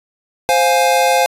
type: chord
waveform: square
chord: F minor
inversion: second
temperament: equal with one note detuned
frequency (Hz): 523.3 / 703.3 / 830.6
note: C5 / F5 / Ab5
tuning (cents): 0 / +12 / 0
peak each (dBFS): -16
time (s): 0.49-1.26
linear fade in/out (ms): 0
effects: resampled to 32000 Hz